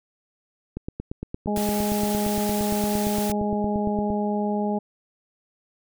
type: click train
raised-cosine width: 3 ms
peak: -17 dBFS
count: 30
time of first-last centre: 0.77-4.103 s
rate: 8.7 Hz
type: harmonic tone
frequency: 207.7 Hz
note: G#3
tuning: in tune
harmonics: 1 / 2 / 3 / 4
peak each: -24 / -29 / -31 / -30 dBFS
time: 1.47-4.79 s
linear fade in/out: 10 ms
type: noise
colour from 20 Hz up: white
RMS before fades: -33 dBFS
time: 1.56-3.32 s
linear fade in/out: 2 ms
effects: none